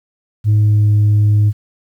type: tone with pitch glide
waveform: sine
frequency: 105.9 to 104.68 Hz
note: G#2 to G#2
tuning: +34 to +14 cents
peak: -6 dBFS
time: 0.44-1.53 s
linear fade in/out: 50 ms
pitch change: -20 cents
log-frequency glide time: 0.55-0.92 s
effects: tanh soft clip ceiling -7 dBFS + 8-bit